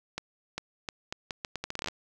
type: accelerating click train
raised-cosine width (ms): 0.2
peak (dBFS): -16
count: 16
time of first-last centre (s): 0.18-1.885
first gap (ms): 400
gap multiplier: 0.77
effects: none